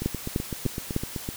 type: two click trains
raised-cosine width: 3 ms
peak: -17 / -11 dBFS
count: 11 / 4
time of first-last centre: 0.02-1.289 / 0.06-0.964 s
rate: 7.88 / 3.32 Hz
effects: white hiss -39 dBFS RMS until 1.36 s